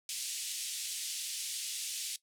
white band-pass noise, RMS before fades -39 dBFS, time 0.09-2.16 s, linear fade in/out 2 ms, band 2700 to 10000 Hz, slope 24 dB/octave, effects noise-tail reverb RT60 0.1 s tail -17 dB re dry

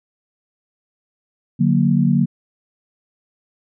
sine chord, D augmented, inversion none, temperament equal with one note detuned, 146.83 / 183.4 / 233.1 Hz, D3 / F#3 / A#3, 0 / -15 / 0 cents, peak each -17 dBFS, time 1.59-2.26 s, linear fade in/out 20 ms, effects none

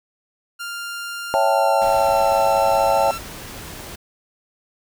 sawtooth tone with pitch glide, 1397 to 1346.3 Hz, F6 to E6, 0 to +36 cents, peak -24 dBFS, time 0.59-3.19 s, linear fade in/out 20 ms, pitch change -64 cents, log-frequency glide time 1.34-2.25 s
sine chord, A dominant seventh, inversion first, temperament equal, 554.4 / 659.3 / 784 / 880 Hz, C#5 / E5 / G5 / A5, 0 / 0 / 0 / 0 cents, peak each -20 dBFS, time 1.34-3.11 s, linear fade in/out 0 ms
pink noise, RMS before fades -35 dBFS, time 1.81-3.96 s, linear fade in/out 10 ms
effects none

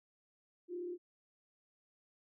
sine tone with frequency modulation, 352.9 Hz, F4, 18 cents sharp, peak -39 dBFS, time 0.68-0.98 s, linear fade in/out 50 ms, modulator 36.1 Hz, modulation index 0.46, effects none

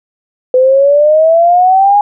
sine exponential sweep, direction up, 504 to 830.6 Hz, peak -4 dBFS, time 0.54-2.01 s, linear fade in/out 2 ms, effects none

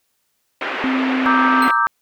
white band-pass noise, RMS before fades -24 dBFS, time 0.61-1.71 s, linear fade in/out 2 ms, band 280 to 2400 Hz, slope 24 dB/octave
sine tone with pitch glide, 261.6 to 259.5 Hz, C4 to C4, 0 to -14 cents, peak -17 dBFS, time 0.84-1.68 s, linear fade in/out 0 ms, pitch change -14 cents, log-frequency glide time 1.04-1.37 s
sine chord, E half-diminished seventh, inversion second, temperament equal with one note detuned, 932.3 / 1174.7 / 1295.9 / 1568 Hz, Bb5 / D6 / E6 / G6, 0 / 0 / -30 / 0 cents, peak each -21 / -17 / -20 / -19 dBFS, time 1.26-1.87 s, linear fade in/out 0 ms
sawtooth tone with exponential decay, 4137 Hz, C8, 20 cents flat, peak -23 dBFS, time 1.62-1.8 s, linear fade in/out 2 ms, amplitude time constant 39 ms
effects white hiss -68 dBFS RMS until 2.01 s

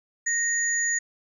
sine tone pair together, 1867 / 6750 Hz, A#6 / G#8, +2 / +27 cents, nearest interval octave + minor seventh, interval 2225 cents, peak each -25 dBFS, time 0.26-0.99 s, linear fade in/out 10 ms, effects none

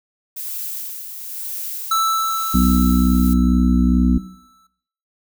violet noise with tremolo, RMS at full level -27 dBFS, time 0.36-3.34 s, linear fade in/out 10 ms, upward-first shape sine, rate 1 Hz, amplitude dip 50%
square tone with exponential decay, 1318.5 Hz, E6, in tune, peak -15 dBFS, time 1.91-4.67 s, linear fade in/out 5 ms, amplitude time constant 600 ms
harmonic tone, 62.3 Hz, B1, 16 cents sharp, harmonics 1 / 3 / 4 / 5, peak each -17 / -15 / -17 / -27 dBFS, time 2.54-4.18 s, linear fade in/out 5 ms
effects noise-tail reverb RT60 0.7 s tail -17 dB re dry

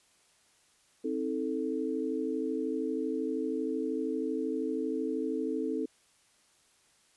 sine chord, A diminished, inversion first, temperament just, 264 / 316.8 / 440 Hz, C4 / Eb4 / A4, +16 / +31 / 0 cents, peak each -34 dBFS, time 1.04-5.86 s, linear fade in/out 10 ms, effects white hiss -66 dBFS RMS until 7.16 s + resampled to 24000 Hz

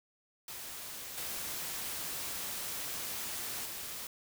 white noise with level steps, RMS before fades -44 / -39 / -42 dBFS, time 0.48-4.07 s, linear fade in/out 2 ms, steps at 1.17 / 3.65 s, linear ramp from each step 10 ms, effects none

